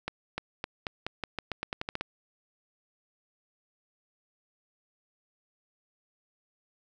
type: accelerating click train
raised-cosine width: 0.3 ms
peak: -16 dBFS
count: 14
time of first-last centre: 0.08-2.01 s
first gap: 300 ms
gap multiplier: 0.87
effects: none